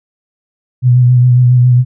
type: tone with vibrato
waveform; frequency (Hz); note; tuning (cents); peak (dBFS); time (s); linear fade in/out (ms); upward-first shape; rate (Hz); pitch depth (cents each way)
sine; 124.3; B2; +12; -4; 0.82-1.85; 50; sine; 7.3; 29
effects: none